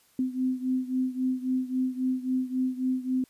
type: beating tone pair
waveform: sine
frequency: 255.9 / 259.6 Hz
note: C4 / C4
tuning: -38 / -13 cents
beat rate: 3.7 Hz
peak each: -27 / -30 dBFS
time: 0.19-3.24 s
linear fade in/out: 2 ms
effects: white hiss -63 dBFS RMS until 3.29 s + resampled to 32000 Hz